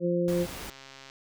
harmonic tone, 174.61 Hz, F3, in tune, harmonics 1 / 2 / 3, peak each -28 / -28 / -28 dBFS, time 0-0.47 s, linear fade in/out 50 ms
pink noise, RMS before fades -40 dBFS, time 0.28-0.7 s, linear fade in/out 2 ms
click train, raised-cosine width 0.2 ms, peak -29 dBFS, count 94, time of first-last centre 0.41-1.099 s, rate 135 Hz
effects none

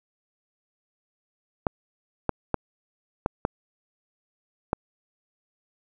clicks, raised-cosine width 1 ms, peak -8 dBFS, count 6, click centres 1.668 / 2.293 / 2.543 / 3.261 / 3.451 / 4.731 s, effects none

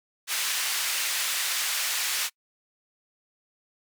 pink band-pass noise, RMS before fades -28 dBFS, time 0.27-2.3 s, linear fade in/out 50 ms, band 1900 to 15000 Hz, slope 12 dB/octave, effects noise-tail reverb RT60 0.1 s tail -26 dB re dry

